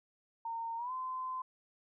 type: tone with pitch glide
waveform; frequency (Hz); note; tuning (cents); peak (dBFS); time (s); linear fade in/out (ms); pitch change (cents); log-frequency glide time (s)
sine; 917 to 1029.3; A#5 to C6; -29 to -29; -36; 0.45-1.42; 5; +200; 0.77-0.92
effects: none